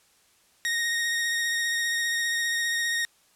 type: tone with vibrato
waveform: sawtooth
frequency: 1864.7 Hz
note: A#6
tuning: in tune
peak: -21 dBFS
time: 0.65-3.05 s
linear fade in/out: 0 ms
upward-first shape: sine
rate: 15 Hz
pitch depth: 17 cents each way
effects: white hiss -62 dBFS RMS until 3.35 s + low-pass 11000 Hz 12 dB/octave